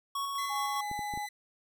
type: tone with tremolo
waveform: square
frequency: 1111 Hz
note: C#6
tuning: 4 cents sharp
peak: -32 dBFS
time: 0.15-0.81 s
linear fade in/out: 5 ms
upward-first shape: square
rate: 4.9 Hz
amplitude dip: 25%
type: tone with pitch glide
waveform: sawtooth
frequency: 2030 to 2004 Hz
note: B6 to B6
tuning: +47 to +25 cents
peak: -37 dBFS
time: 0.38-1.29 s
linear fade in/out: 5 ms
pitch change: -22 cents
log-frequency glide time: 0.53-0.98 s
type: tone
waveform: sine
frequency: 830.6 Hz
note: G#5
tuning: in tune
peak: -34 dBFS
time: 0.49-1.27 s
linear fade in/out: 20 ms
type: clicks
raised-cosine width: 3 ms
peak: -30 dBFS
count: 4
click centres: 0.914 / 0.992 / 1.138 / 1.175 s
effects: none

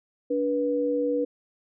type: tone pair together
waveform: sine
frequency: 289.2 / 486.4 Hz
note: D4 / B4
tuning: -27 / -26 cents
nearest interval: major sixth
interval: 901 cents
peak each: -27 / -24 dBFS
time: 0.3-1.25 s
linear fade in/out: 10 ms
effects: none

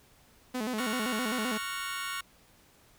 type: tone with vibrato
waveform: sawtooth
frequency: 233.1 Hz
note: A#3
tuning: in tune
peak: -27 dBFS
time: 0.54-1.58 s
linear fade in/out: 10 ms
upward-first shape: square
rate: 7.7 Hz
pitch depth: 140 cents each way
type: chord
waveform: 25% pulse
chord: Gb major seventh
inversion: second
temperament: just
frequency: 1110 / 1387.5 / 1480 / 1850 Hz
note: Db6 / F6 / Gb6 / Bb6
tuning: +2 / -12 / 0 / -14 cents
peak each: -34 / -36 / -37 / -38 dBFS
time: 0.78-2.21 s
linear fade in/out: 5 ms
effects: pink hiss -61 dBFS RMS until 2.98 s

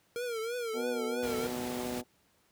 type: tone with vibrato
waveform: square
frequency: 466.2 Hz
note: A#4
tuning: in tune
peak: -34 dBFS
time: 0.16-1.47 s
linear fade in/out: 0 ms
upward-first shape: triangle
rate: 3.1 Hz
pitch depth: 120 cents each way
type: harmonic tone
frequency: 123.47 Hz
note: B2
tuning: in tune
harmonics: 2 / 3 / 4 / 5 / 6 / 7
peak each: -37 / -41 / -43 / -45 / -47 / -48 dBFS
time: 0.73-2.04 s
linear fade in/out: 50 ms
type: noise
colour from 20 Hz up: pink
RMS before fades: -41 dBFS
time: 1.22-2.02 s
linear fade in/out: 20 ms
effects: pink hiss -69 dBFS RMS until 2.51 s + high-pass 80 Hz 12 dB/octave

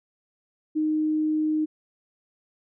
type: tone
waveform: sine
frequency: 309.1 Hz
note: D#4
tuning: 11 cents flat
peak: -21 dBFS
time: 0.75-1.66 s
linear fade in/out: 20 ms
effects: none

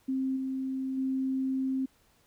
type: tone with level steps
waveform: sine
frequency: 264.1 Hz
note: C4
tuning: 16 cents sharp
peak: -27 / -30 / -27 dBFS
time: 0.08-1.86 s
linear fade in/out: 10 ms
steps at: 0.36 / 0.97 s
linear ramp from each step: 10 ms
effects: pink hiss -66 dBFS RMS until 2.26 s

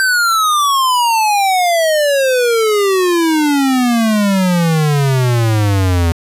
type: exponential sweep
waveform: square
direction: down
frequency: 1568 to 82.41 Hz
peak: -11 dBFS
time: 0-6.12 s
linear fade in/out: 0 ms
effects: resampled to 32000 Hz + 8-bit

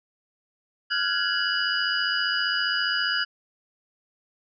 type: tone cluster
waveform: sine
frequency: 1395 / 1490 / 1666 / 2940 / 4891 Hz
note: F6 / F#6 / G#6 / F#7 / D#8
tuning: -2 / +12 / +5 / -12 / -31 cents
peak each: -29 dBFS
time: 0.9-3.25 s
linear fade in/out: 20 ms
effects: none

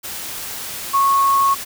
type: tone in noise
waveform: sine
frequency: 1100 Hz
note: C#6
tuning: 14 cents flat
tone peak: -12 dBFS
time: 0.93-1.55 s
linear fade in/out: 20 ms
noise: white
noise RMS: -29 dBFS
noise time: 0.03-1.65 s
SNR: +14 dB
effects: none

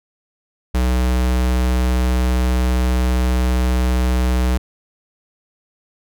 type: tone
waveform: square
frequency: 62.5 Hz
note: B1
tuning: 21 cents sharp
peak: -15 dBFS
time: 0.74-4.58 s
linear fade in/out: 10 ms
effects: none

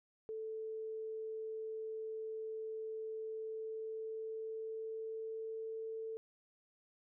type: tone with pitch glide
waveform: sine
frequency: 440 to 445.1 Hz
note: A4 to A4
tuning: 0 to +20 cents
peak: -40 dBFS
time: 0.29-6.17 s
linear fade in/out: 0 ms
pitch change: +20 cents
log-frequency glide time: 3.17-5.87 s
effects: none

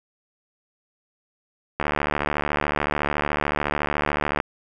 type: click train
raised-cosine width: 0.5 ms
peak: -7 dBFS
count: 193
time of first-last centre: 1.8-4.402 s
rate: 73.8 Hz
effects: none

